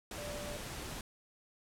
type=tone in noise; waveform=sine; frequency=587.3 Hz; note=D5; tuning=in tune; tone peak=-43 dBFS; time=0.18-0.57 s; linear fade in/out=2 ms; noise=pink; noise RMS=-43 dBFS; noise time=0.11-1.01 s; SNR=-3 dB; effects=low-pass 12000 Hz 12 dB/octave